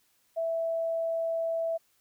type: tone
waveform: sine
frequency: 659.3 Hz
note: E5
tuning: in tune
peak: -27 dBFS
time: 0.36-1.78 s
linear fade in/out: 20 ms
effects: white hiss -69 dBFS RMS until 2 s